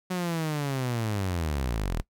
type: linear sweep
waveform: sawtooth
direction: down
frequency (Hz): 185 to 35.06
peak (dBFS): -23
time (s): 0.1-2.02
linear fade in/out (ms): 10
effects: noise-tail reverb RT60 0.1 s tail -20 dB re dry